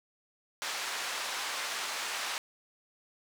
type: band-pass noise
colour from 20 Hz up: pink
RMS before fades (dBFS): -36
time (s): 0.62-2.38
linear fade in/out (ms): 0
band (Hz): 980 to 7300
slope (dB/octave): 12
effects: none